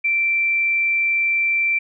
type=tone; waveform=sine; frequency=2346 Hz; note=D7; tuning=2 cents flat; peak=-16 dBFS; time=0.04-1.79 s; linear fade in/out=10 ms; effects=none